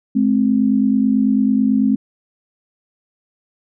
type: tone pair together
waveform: sine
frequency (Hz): 212.9 / 262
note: G#3 / C4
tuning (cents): +43 / +2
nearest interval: major third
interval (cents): 359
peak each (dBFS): -15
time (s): 0.15-1.96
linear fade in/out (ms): 10
effects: none